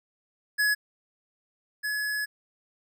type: tone pair in turn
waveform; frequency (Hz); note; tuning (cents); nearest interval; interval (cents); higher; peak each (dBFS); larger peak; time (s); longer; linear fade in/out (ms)
square; 1689 / 1696.6; G#6 / G#6; +29 / +36; unison; 7; second; -22 / -28; first; 0.58-0.75 / 1.83-2.26; second; 20
effects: none